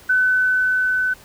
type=tone with level ramp; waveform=sine; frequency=1509 Hz; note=F#6; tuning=34 cents sharp; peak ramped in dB=-13 to -17 dBFS; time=0.09-1.14 s; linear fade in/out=10 ms; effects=pink hiss -46 dBFS RMS until 1.24 s